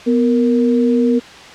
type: tone pair together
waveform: sine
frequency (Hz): 247 / 466.2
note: B3 / A#4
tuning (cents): 0 / 0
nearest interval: major seventh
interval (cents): 1100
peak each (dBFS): -12 / -16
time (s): 0.06-1.2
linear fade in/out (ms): 20
effects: white hiss -36 dBFS RMS until 1.54 s + low-pass 4000 Hz 12 dB/octave